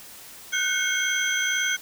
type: tone cluster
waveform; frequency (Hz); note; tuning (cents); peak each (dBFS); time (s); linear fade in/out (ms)
sine; 1472 / 1534 / 2180 / 3239 / 6140; F#6 / G6 / C#7 / G#7 / G8; -9 / -38 / -29 / -44 / -37; -28; 0.52-1.77; 20
effects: tanh soft clip ceiling -12 dBFS + white hiss -44 dBFS RMS until 1.81 s